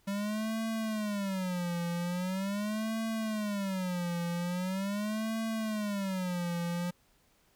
square tone with vibrato, 196 Hz, G3, in tune, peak -32 dBFS, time 0.07-6.91 s, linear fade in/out 10 ms, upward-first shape sine, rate 0.42 Hz, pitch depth 230 cents each way, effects pink hiss -68 dBFS RMS until 7.55 s

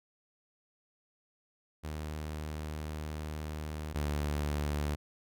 sawtooth tone pair in turn, 76.6 / 73.86 Hz, D#2 / D2, -27 / +10 cents, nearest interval minor second, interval 63 cents, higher first, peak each -33 / -27 dBFS, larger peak second, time 1.83-3.94 / 3.94-4.96 s, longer first, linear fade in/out 20 ms, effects none

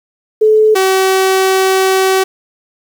sine / sawtooth tone pair in turn, 432.4 / 380.4 Hz, A4 / F#4, -30 / +48 cents, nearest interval major second, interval 222 cents, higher first, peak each -5 dBFS, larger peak neither, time 0.41-0.75 / 0.75-2.24 s, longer second, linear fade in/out 10 ms, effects 7-bit

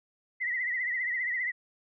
sine tone with vibrato, 1975.5 Hz, B6, in tune, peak -28 dBFS, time 0.4-1.52 s, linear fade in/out 20 ms, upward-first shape triangle, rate 15 Hz, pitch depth 100 cents each way, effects none

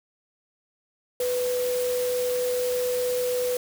sine tone in noise, 496.6 Hz, B4, 9 cents sharp, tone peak -23 dBFS, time 1.2-3.57 s, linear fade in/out 2 ms, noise white, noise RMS -35 dBFS, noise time 1.2-3.57 s, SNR +9 dB, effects none

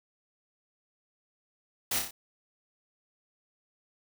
white noise with echo, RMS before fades -30 dBFS, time 1.91-1.99 s, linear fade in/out 5 ms, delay 30 ms, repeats 4, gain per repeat -4 dB, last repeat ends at 2.11 s, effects none

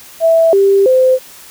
sine tone with pitch steps, 657 / 394.1 / 516 Hz, E5 / G4 / C5, -6 / +9 / -24 cents, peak -6 dBFS, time 0.2-1.19 s, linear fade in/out 50 ms, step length 330 ms, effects white hiss -37 dBFS RMS until 1.5 s

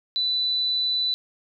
sine tone, 3984 Hz, B7, 14 cents sharp, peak -21 dBFS, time 0.16-1.14 s, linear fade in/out 0 ms, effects none

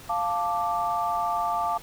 sine chord, D minor, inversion first, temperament equal, 698.5 / 880 / 1174.7 Hz, F5 / A5 / D6, 0 / 0 / 0 cents, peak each -28 dBFS, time 0.09-1.78 s, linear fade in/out 10 ms, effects pink hiss -46 dBFS RMS until 1.82 s

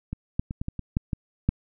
clicks, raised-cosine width 5 ms, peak -18 / -11 / -19 / -17 / -17 / -19 / -10 / -14 / -8 dBFS, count 9, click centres 0.13 / 0.395 / 0.509 / 0.615 / 0.684 / 0.793 / 0.969 / 1.132 / 1.49 s, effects none

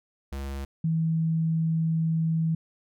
square / sine tone pair in turn, 68.6 / 162.03 Hz, C#2 / E3, -17 / -29 cents, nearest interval octave + minor third, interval 1488 cents, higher second, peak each -32 / -22 dBFS, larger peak second, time 0.32-0.65 / 0.84-2.55 s, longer second, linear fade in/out 5 ms, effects none

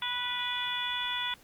harmonic tone, 490.7 Hz, B4, 11 cents flat, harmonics 2 / 3 / 4 / 5 / 6 / 7, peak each -37 / -39 / -39 / -40 / -41 / -33 dBFS, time 0.02-1.34 s, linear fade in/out 2 ms, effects pink hiss -58 dBFS RMS until 1.43 s + Opus 32 kbps

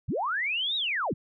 sine linear two-way sweep, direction up then down, 62 to 3877 to 62 Hz, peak -26 dBFS, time 0.08-1.14 s, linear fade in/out 10 ms, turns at 0.76 s, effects none

